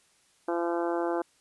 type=harmonic tone; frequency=170.8 Hz; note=F3; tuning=38 cents flat; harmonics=2 / 3 / 4 / 5 / 6 / 7 / 8 / 9; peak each=-29 / -33 / -34 / -36 / -40 / -42 / -43 / -44 dBFS; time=0.48-1.22 s; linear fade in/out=5 ms; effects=white hiss -65 dBFS RMS until 1.4 s + resampled to 24000 Hz